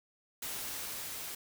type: noise with level ramp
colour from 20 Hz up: white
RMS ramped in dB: -39 to -42 dBFS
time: 0.42-1.35 s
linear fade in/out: 5 ms
effects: none